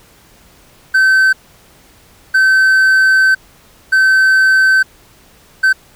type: tone bursts at uneven times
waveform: triangle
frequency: 1539 Hz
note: G6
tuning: 32 cents flat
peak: -5 dBFS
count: 4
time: 0.94-1.33 / 2.34-3.35 / 3.92-4.83 / 5.63-5.73 s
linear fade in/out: 10 ms
effects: pink hiss -46 dBFS RMS until 5.95 s